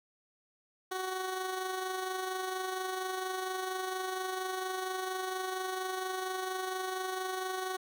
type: tone with amplitude modulation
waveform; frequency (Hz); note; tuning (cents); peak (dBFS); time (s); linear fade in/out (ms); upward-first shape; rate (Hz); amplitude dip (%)
15% pulse; 373.9; F#4; +18; -26; 0.91-7.77; 10; sine; 24.3; 40
effects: none

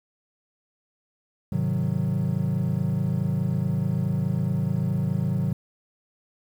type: chord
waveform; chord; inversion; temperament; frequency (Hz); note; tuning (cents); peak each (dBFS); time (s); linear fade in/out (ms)
triangle; Ab dominant seventh; none; equal; 103.83 / 130.81 / 155.56 / 185; Ab2 / C3 / Eb3 / Gb3; 0 / 0 / 0 / 0; -28 / -25 / -25 / -25; 1.52-5.53; 5
effects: tanh soft clip ceiling -10 dBFS + 9-bit

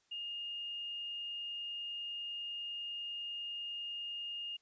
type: tone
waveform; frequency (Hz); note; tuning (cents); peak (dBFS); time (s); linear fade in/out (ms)
sine; 2835; F7; +25; -39; 0.11-4.57; 10
effects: white hiss -74 dBFS RMS until 4.61 s + resampled to 16000 Hz

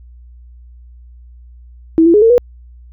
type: tone with pitch steps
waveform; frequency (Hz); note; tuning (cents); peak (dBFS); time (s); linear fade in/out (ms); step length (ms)
sine; 325.3 / 336.9 / 418.3 / 453.2 / 486.3; E4 / E4 / G#4 / A#4 / B4; -23 / +38 / +12 / -49 / -27; -5; 1.98-2.38; 0; 80
effects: added 60 Hz sine -36 dBFS peak until 2.92 s

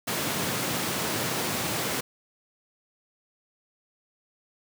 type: high-pass noise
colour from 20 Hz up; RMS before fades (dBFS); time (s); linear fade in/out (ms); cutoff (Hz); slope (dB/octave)
pink; -29; 0.07-2.01; 10; 120; 24
effects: none

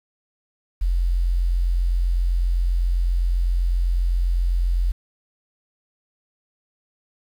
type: tone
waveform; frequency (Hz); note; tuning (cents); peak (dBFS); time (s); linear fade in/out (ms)
sine; 43.86; F1; +8; -17; 0.81-4.92; 10
effects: 8-bit

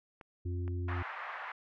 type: clicks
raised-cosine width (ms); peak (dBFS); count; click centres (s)
0.5; -34; 2; 0.212 / 0.679
type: harmonic tone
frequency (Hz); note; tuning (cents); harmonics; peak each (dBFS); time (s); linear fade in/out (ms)
88.9; F2; +31; 1 / 3 / 4; -33 / -46 / -45; 0.45-1.03; 10
type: band-pass noise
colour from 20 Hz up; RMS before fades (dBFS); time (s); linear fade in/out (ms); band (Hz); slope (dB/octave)
white; -42; 0.88-1.52; 5; 750 to 1800; 24
effects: none

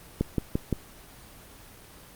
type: click train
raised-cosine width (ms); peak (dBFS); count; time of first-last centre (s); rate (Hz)
3; -11; 4; 0.21-0.727; 5.8
effects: pink hiss -49 dBFS RMS until 2.15 s + Opus 24 kbps

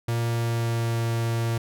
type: tone with pitch glide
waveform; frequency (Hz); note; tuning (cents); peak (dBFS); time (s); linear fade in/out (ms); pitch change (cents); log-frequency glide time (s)
45% pulse; 117 to 115.66; A#2 to A#2; +7 to -13; -23; 0.08-1.58; 5; -20; 0.21-1.01
effects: none

